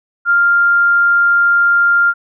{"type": "tone", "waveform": "sine", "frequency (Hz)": 1397, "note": "F6", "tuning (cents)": 0, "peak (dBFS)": -8, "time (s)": [0.25, 2.14], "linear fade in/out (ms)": 50, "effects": []}